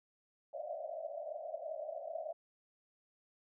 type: band-pass noise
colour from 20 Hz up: pink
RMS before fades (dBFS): -43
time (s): 0.53-2.33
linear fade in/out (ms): 5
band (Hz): 590 to 680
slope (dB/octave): 96
effects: none